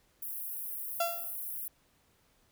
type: high-pass noise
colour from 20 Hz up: pink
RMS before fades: -39 dBFS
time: 0.22-1.68 s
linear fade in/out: 5 ms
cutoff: 11000 Hz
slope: 48 dB/octave
type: tone with exponential decay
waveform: 35% pulse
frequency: 681 Hz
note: F5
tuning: 44 cents flat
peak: -24 dBFS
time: 1-1.36 s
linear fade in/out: 5 ms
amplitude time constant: 78 ms
effects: pink hiss -69 dBFS RMS until 2.51 s